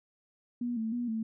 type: tone with vibrato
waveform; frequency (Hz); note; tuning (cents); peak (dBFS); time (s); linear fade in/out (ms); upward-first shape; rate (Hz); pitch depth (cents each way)
sine; 231.9; A#3; -9; -30; 0.61-1.23; 5; square; 3.2; 71
effects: none